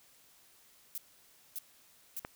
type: noise bursts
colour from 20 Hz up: violet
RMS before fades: -39 dBFS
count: 3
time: 0.95-2.194 s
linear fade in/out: 0 ms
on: 28 ms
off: 580 ms
type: click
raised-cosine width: 0.5 ms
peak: -24 dBFS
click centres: 2.249 s
effects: white hiss -63 dBFS RMS until 2.35 s